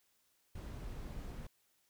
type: noise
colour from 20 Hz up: brown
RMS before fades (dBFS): -45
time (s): 0.55-1.47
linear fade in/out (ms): 5
effects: white hiss -75 dBFS RMS until 1.89 s